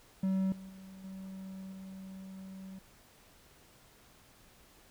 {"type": "tone with level steps", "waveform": "triangle", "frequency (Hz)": 190.5, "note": "G3", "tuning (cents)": -49, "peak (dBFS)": [-26, -43, -46, -40, -42], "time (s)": [0.23, 2.79], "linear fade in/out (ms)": 5, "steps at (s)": [0.52, 0.69, 1.04, 1.72], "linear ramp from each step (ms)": 2, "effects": ["pink hiss -61 dBFS RMS until 4.9 s"]}